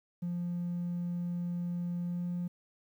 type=tone with pitch glide; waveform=triangle; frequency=174.61 to 175.93 Hz; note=F3 to F3; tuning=0 to +13 cents; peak=-29 dBFS; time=0.22-2.48 s; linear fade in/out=10 ms; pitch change=+13 cents; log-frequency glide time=2.03-2.26 s; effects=tanh soft clip ceiling -28 dBFS + 11-bit